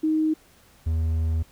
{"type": "tone pair in turn", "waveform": ["sine", "triangle"], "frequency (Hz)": [312.9, 80.56], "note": ["D#4", "E2"], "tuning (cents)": [10, -39], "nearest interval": "octave + major seventh", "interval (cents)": 2349, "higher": "first", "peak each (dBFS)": -19, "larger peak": "neither", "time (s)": [[0.03, 0.34], [0.86, 1.43]], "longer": "second", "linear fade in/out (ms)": 10, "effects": ["pink hiss -56 dBFS RMS until 1.51 s"]}